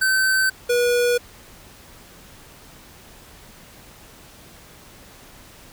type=tone pair in turn; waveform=square; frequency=1538 / 484.4 Hz; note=G6 / B4; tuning=-33 / -34 cents; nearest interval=octave + minor sixth; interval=2001 cents; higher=first; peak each=-17 dBFS; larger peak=neither; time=0.01-0.5 / 0.69-1.18 s; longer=neither; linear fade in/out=10 ms; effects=pink hiss -46 dBFS RMS until 5.72 s